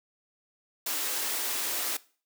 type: high-pass noise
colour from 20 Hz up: white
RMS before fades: -31 dBFS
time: 0.86-1.97 s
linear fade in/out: 5 ms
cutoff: 260 Hz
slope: 48 dB/octave
effects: noise-tail reverb RT60 0.4 s tail -20 dB re dry